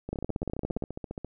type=two click trains; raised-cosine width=2 ms; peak=-22 / -17 dBFS; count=18 / 13; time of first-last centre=0.09-1.246 / 0.13-0.824 s; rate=14.7 / 17.3 Hz; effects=none